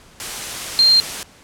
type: tone in noise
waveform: sine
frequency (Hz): 4186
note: C8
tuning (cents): 0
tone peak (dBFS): -9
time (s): 0.79-1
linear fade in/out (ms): 0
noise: white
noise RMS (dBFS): -27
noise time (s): 0.2-1.23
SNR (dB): +15
effects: pink hiss -47 dBFS RMS until 1.43 s + low-pass 10000 Hz 12 dB/octave

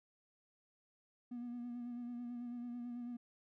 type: tone with vibrato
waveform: triangle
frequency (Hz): 241.3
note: B3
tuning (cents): -40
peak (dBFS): -39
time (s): 1.31-3.17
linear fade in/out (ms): 10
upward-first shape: sine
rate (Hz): 9.1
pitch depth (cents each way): 29
effects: tanh soft clip ceiling -37 dBFS

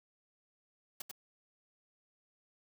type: noise with echo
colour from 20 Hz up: white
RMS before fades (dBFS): -42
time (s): 1-1.02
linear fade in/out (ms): 5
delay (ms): 94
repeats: 1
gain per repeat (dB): -2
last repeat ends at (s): 1.114
effects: none

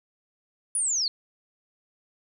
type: linear sweep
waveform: sine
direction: down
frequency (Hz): 9956 to 4189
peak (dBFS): -23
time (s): 0.75-1.08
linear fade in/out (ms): 2
effects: none

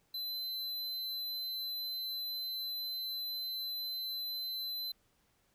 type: tone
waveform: square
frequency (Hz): 4049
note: B7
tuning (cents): +42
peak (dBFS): -37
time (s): 0.14-4.92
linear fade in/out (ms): 5
effects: pink hiss -73 dBFS RMS until 5.54 s

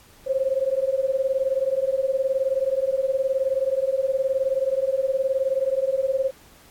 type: beating tone pair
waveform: sine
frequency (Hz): 523.3 / 542.3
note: C5 / C#5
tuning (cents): 0 / -38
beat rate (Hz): 19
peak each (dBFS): -23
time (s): 0.26-6.31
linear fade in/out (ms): 20
effects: pink hiss -52 dBFS RMS until 6.7 s + AAC 64 kbps

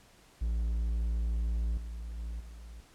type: tone with level steps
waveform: triangle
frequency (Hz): 56.8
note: A#1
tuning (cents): -44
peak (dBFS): -26 / -35 / -33 / -42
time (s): 0.41-2.81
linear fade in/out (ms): 10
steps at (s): 1.77 / 2.18 / 2.4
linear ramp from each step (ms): 5
effects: pink hiss -60 dBFS RMS until 2.94 s + low-pass 11000 Hz 12 dB/octave

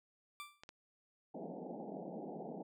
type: tone with exponential decay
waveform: 20% pulse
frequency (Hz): 1174.7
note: D6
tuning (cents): 0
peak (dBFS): -38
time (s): 0.4-0.63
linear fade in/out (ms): 0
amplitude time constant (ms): 49
type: clicks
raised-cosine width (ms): 0.2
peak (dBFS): -32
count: 2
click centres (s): 0.635 / 0.691
type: band-pass noise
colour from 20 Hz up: pink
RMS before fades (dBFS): -46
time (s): 1.34-2.63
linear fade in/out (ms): 10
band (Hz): 160 to 840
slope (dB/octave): 96
effects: none

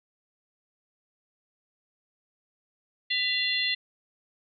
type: harmonic tone with a mistuned harmonic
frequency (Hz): 692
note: F5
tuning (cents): -16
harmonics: 3 / 4 / 5 / 6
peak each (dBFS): -30 / -30 / -30 / -30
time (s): 3.1-3.75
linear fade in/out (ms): 10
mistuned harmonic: 3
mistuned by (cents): -69
effects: none

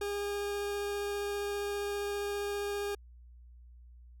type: tone with vibrato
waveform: 40% pulse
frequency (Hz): 406.8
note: G#4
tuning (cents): -36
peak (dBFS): -32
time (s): 0.01-2.95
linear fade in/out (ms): 5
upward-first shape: triangle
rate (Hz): 15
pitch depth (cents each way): 8
effects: added 60 Hz sine -51 dBFS peak until 4.2 s

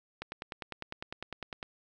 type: click train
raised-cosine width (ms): 0.3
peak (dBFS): -22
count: 15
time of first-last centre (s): 0.22-1.628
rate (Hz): 9.94
effects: none

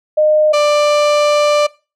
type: tone pair in turn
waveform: sine / 35% pulse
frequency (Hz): 612 / 591.2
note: D#5 / D5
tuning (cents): -29 / +11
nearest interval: minor second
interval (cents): 60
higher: first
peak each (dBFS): -8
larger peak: neither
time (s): 0.17-0.53 / 0.53-1.67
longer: second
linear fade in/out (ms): 10
effects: noise-tail reverb RT60 0.3 s tail -21 dB re dry + low-pass 6000 Hz 12 dB/octave

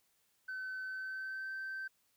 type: tone with pitch glide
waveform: sine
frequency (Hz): 1523 to 1552.3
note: F#6 to G6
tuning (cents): +50 to -17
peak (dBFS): -37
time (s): 0.48-1.88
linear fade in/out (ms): 10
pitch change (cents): +33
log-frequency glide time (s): 0.82-1.52
effects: tanh soft clip ceiling -37 dBFS + white hiss -75 dBFS RMS until 2.16 s

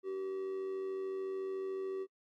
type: tone with amplitude modulation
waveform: triangle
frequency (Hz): 382.8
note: G4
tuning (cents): -41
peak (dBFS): -32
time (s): 0.03-2.07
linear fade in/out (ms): 50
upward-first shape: sine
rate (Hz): 93.8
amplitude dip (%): 40
effects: noise-tail reverb RT60 0.1 s tail -25 dB re dry + Opus 48 kbps

